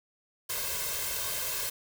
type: noise with comb filter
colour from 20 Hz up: white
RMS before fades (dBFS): -33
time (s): 0.49-1.7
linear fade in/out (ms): 10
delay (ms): 1.9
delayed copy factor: +0.95
effects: none